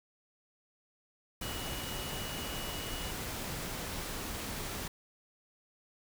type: tone in noise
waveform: sine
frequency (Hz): 2919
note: F#7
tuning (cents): -24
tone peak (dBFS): -45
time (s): 1.42-3.11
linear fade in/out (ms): 5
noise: pink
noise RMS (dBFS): -39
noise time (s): 1.41-4.88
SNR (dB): -9
effects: none